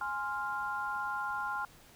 sine chord, F minor, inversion first, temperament equal, 830.6 / 1046.5 / 1396.9 Hz, Ab5 / C6 / F6, 0 / 0 / 0 cents, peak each -38 / -38 / -36 dBFS, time 0.01-1.65 s, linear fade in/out 2 ms, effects pink hiss -58 dBFS RMS until 1.95 s

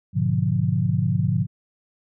sine chord, G# diminished seventh, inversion none, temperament equal with one note detuned, 103.83 / 123.47 / 146.83 / 176.95 Hz, G#2 / B2 / D3 / F3, 0 / 0 / 0 / +23 cents, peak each -24 dBFS, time 0.13-1.47 s, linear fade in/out 50 ms, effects none

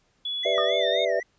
sine tone with pitch glide, 3399 to 3664 Hz, G#7 to A#7, +39 to -31 cents, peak -27 dBFS, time 0.25-1.05 s, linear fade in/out 5 ms, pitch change +130 cents, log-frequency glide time 0.68-0.94 s
triangle tone with vibrato, 1975.5 Hz, B6, in tune, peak -31 dBFS, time 0.43-1.23 s, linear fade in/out 5 ms, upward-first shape sine, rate 3.8 Hz, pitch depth 160 cents each way
sine chord, E minor seventh, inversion first, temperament equal, 392 / 493.9 / 587.3 / 659.3 Hz, G4 / B4 / D5 / E5, 0 / 0 / 0 / 0 cents, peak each -31 / -27 / -26 / -26 dBFS, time 0.45-1.2 s, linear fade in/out 5 ms
sine tone with exponential decay, 1223 Hz, D#6, 30 cents flat, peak -22 dBFS, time 0.58-0.81 s, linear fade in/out 0 ms, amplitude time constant 48 ms
effects pink hiss -67 dBFS RMS until 1.38 s + resampled to 16000 Hz

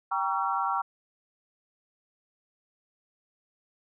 sine chord, G diminished seventh, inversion none, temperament just, 784 / 940.8 / 1128.9 / 1354.7 Hz, G5 / Bb5 / Db6 / Fb6, 0 / +16 / +31 / +47 cents, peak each -31 dBFS, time 0.11-0.82 s, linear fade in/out 10 ms, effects none

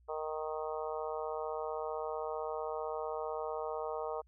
harmonic tone, 155.56 Hz, D#3, in tune, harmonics 3 / 4 / 5 / 6 / 7 / 8, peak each -39 / -41 / -43 / -45 / -46 / -47 dBFS, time 0.08-4.22 s, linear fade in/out 20 ms, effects added 60 Hz sine -62 dBFS peak until 4.27 s

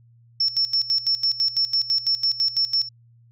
sine tone with tremolo, 5400 Hz, E8, 41 cents sharp, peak -17 dBFS, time 0.4-2.89 s, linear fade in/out 5 ms, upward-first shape square, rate 6 Hz, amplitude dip 80%, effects added 117 Hz sine -51 dBFS peak until 3.31 s

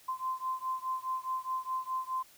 sine beating tone pair, 1035 / 1039.8 Hz, C6 / C6, -19 / -11 cents, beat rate 4.8 Hz, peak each -35 / -36 dBFS, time 0.08-2.23 s, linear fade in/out 10 ms, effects white hiss -59 dBFS RMS until 2.37 s

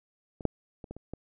clicks, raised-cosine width 2 ms, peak -28 / -10 / -29 / -26 / -30 / -24 dBFS, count 6, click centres 0.408 / 0.453 / 0.842 / 0.91 / 0.966 / 1.136 s, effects none

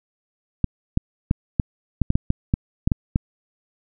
clicks, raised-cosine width 5 ms, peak -5 dBFS, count 12, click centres 0.643 / 0.974 / 1.311 / 1.598 / 2.017 / 2.104 / 2.155 / 2.304 / 2.539 / 2.875 / 2.918 / 3.159 s, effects none

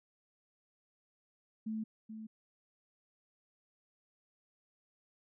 sine tone with echo, 219 Hz, A3, 8 cents flat, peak -35 dBFS, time 1.66-1.84 s, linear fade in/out 10 ms, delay 430 ms, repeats 1, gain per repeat -8 dB, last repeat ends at 2.27 s, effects none

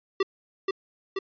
square tone with echo, 387.5 Hz, G4, 20 cents flat, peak -21 dBFS, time 0.2-0.23 s, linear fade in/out 5 ms, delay 480 ms, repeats 2, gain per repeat -3 dB, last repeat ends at 1.19 s, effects resampled to 11025 Hz

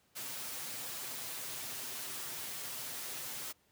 white noise with comb filter, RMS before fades -42 dBFS, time 0.15-3.53 s, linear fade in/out 20 ms, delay 7.8 ms, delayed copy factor +0.65, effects pink hiss -71 dBFS RMS until 3.71 s + high-pass 80 Hz 12 dB/octave

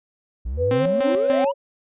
triangle exponential sweep, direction up, 54.6 to 1005 Hz, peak -22 dBFS, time 0.45-1.52 s, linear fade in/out 10 ms
sine tone with pitch glide, 493.9 to 554.4 Hz, B4 to C#5, 0 to 0 cents, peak -18 dBFS, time 0.57-1.54 s, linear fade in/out 50 ms, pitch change +200 cents, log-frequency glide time 0.77-0.86 s
sawtooth tone with tremolo, 261.6 Hz, C4, in tune, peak -18 dBFS, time 0.71-1.45 s, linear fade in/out 2 ms, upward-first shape square, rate 3.4 Hz, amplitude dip 75%
effects resampled to 8000 Hz

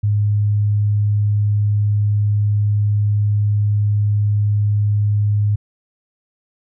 sine tone, 103.83 Hz, G#2, in tune, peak -13 dBFS, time 0.03-5.56 s, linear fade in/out 10 ms, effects none

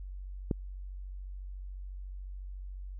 click, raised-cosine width 3 ms, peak -16 dBFS, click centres 0.512 s, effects added 47 Hz sine -39 dBFS peak until 2.99 s

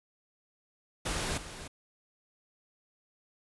pink noise with echo, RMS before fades -33 dBFS, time 1.05-1.38 s, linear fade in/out 10 ms, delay 300 ms, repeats 1, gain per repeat -11 dB, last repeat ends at 1.68 s, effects resampled to 24000 Hz

